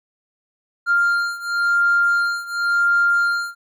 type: beating tone pair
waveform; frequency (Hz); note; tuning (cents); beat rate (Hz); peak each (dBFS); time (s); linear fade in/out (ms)
triangle; 1396.9 / 1397.84; F6 / F6; 0 / +1; 0.94; -15 / -17; 0.86-3.55; 50
effects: tanh soft clip ceiling -10 dBFS